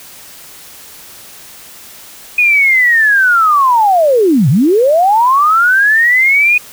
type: linear two-way sweep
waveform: sine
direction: down then up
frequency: 2489 to 115.9 to 2489 Hz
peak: -6 dBFS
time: 2.38-6.58 s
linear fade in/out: 5 ms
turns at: 4.49 s
effects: white hiss -35 dBFS RMS until 6.72 s